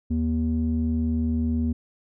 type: tone with low-pass filter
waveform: square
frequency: 79.5 Hz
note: D#2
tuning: 38 cents sharp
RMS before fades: -24 dBFS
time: 0.1-1.73 s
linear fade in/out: 10 ms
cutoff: 250 Hz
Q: 3.9
effects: none